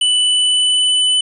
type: tone with pitch glide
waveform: square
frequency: 2981 to 2998 Hz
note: F#7 to F#7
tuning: +12 to +22 cents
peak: -12 dBFS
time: 0.01-1.21 s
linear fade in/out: 5 ms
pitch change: +10 cents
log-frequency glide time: 0.18-1.05 s
effects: resampled to 24000 Hz